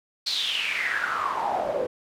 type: noise with band-pass filter sweep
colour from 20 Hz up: pink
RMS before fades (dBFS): -27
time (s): 0.26-1.87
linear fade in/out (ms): 10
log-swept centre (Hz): 4400 to 480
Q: 8
effects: none